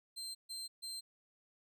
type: tone bursts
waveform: 30% pulse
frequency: 4138 Hz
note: C8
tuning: 20 cents flat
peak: -39 dBFS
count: 3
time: 0.16-1.01 s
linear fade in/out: 20 ms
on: 190 ms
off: 140 ms
effects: none